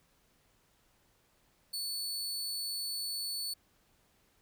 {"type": "tone", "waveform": "sawtooth", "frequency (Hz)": 4451, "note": "C#8", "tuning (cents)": 6, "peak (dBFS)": -32, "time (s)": [1.73, 3.54], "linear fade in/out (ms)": 10, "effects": ["pink hiss -70 dBFS RMS until 4.41 s"]}